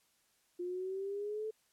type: exponential sweep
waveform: sine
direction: up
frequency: 351.1 to 440 Hz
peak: -36 dBFS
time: 0.59-1.51 s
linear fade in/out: 10 ms
effects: white hiss -73 dBFS RMS until 1.72 s + low-pass 12000 Hz 12 dB/octave